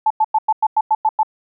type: tone bursts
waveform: sine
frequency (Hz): 870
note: A5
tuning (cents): -20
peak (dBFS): -11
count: 9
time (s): 0.06-1.232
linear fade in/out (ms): 5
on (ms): 44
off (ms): 97
effects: none